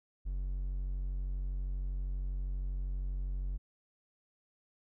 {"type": "tone", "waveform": "triangle", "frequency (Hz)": 46.28, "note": "F#1", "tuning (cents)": 1, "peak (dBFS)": -31, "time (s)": [0.25, 3.58], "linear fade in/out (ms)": 20, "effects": []}